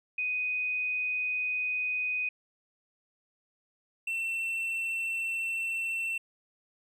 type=tone pair in turn; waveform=sine / triangle; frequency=2495 / 2693 Hz; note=D#7 / E7; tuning=+4 / +36 cents; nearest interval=minor second; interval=132 cents; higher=second; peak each=-28 dBFS; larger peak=neither; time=0.18-2.29 / 4.07-6.18 s; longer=neither; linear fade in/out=5 ms; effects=none